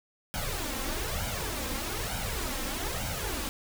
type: noise with flanger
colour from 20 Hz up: pink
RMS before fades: -33 dBFS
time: 0.34-3.49 s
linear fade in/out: 0 ms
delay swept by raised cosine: 1.3 to 3.8 ms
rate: 1.1 Hz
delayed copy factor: +0.7
effects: none